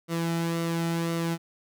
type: tone with flanger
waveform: sawtooth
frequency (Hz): 167.1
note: E3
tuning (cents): +24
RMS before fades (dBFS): -28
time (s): 0.08-1.38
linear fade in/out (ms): 50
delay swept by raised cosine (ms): 1.2 to 1.84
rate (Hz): 1.9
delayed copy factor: -0.5
effects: none